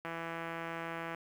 click train, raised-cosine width 0.5 ms, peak -25 dBFS, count 183, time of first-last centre 0.05-1.146 s, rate 166 Hz, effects high-pass 100 Hz 12 dB/octave + 9-bit

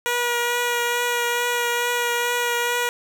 10% pulse tone with vibrato, 480.6 Hz, B4, 47 cents flat, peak -12 dBFS, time 0.06-2.89 s, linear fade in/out 0 ms, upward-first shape triangle, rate 2.3 Hz, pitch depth 15 cents each way, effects none

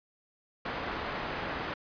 white low-pass noise, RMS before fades -36 dBFS, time 0.65-1.74 s, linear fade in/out 5 ms, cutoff 1600 Hz, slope 12 dB/octave, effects resampled to 11025 Hz

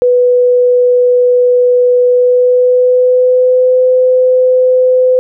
sine tone with pitch glide, 493.9 to 508.4 Hz, B4 to C5, 0 to -50 cents, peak -5 dBFS, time 0.02-5.19 s, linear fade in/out 0 ms, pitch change +50 cents, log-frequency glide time 2.05-3.84 s, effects none

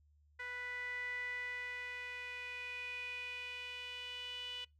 sawtooth tone with band-pass filter sweep, 493.9 Hz, B4, in tune, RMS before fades -44 dBFS, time 0.39-4.65 s, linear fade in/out 10 ms, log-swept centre 1800 to 3000 Hz, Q 8, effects noise-tail reverb RT60 0.2 s tail -25 dB re dry + added 74 Hz sine -66 dBFS peak until 4.79 s

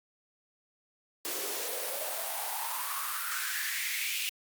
white noise with high-pass filter sweep, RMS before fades -34 dBFS, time 1.25-4.29 s, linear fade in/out 0 ms, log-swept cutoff 350 to 2700 Hz, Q 5, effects Opus 48 kbps

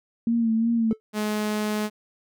sine tone with vibrato, 228.2 Hz, A#3, 37 cents flat, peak -19 dBFS, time 0.27-0.93 s, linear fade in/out 2 ms, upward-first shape sine, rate 2.8 Hz, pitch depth 43 cents each way
triangle tone with exponential decay, 436.9 Hz, A4, 12 cents flat, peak -22 dBFS, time 0.91-1 s, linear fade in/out 0 ms, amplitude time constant 18 ms
sawtooth tone, 211.9 Hz, G#3, 35 cents sharp, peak -20 dBFS, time 1.13-1.9 s, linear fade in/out 50 ms
effects none

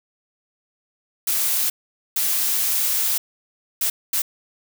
blue noise bursts at uneven times, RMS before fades -21 dBFS, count 4, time 1.27-1.7 / 2.16-3.18 / 3.81-3.9 / 4.13-4.22 s, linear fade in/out 5 ms, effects none

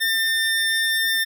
25% pulse tone, 1801 Hz, A6, 40 cents sharp, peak -15 dBFS, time 0-1.25 s, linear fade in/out 20 ms, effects none

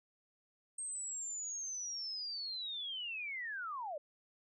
sine linear sweep, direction down, 8480 to 554.4 Hz, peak -39 dBFS, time 0.78-3.98 s, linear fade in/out 5 ms, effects none

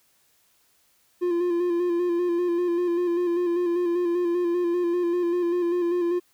triangle tone with vibrato, 348.9 Hz, F4, 2 cents flat, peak -19 dBFS, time 1.21-6.2 s, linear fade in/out 20 ms, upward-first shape square, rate 5.1 Hz, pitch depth 30 cents each way, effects white hiss -64 dBFS RMS until 6.33 s

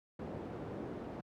white low-pass noise, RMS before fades -43 dBFS, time 0.19-1.21 s, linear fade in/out 5 ms, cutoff 440 Hz, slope 12 dB/octave, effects high-pass 80 Hz 12 dB/octave

